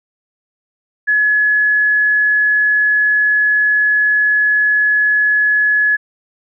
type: tone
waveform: sine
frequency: 1698 Hz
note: G#6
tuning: 38 cents sharp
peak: -10 dBFS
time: 1.07-5.97 s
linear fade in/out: 20 ms
effects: none